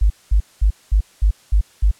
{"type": "tone bursts", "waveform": "sine", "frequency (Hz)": 51, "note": "G#1", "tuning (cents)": -31, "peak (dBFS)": -10, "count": 7, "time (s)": [0.01, 1.914], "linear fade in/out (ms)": 10, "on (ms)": 92, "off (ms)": 210, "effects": ["white hiss -51 dBFS RMS until 1.99 s", "low-pass 10000 Hz 12 dB/octave"]}